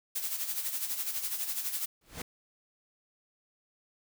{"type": "noise with tremolo", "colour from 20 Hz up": "blue", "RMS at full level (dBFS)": -32, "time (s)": [0.15, 1.86], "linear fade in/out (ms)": 10, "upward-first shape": "sine", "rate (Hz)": 12, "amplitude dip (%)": 60}
{"type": "noise with exponential growth", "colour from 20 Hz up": "pink", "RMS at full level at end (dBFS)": -34, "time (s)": [2.01, 2.22], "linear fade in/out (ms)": 5, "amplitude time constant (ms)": 45}
{"effects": []}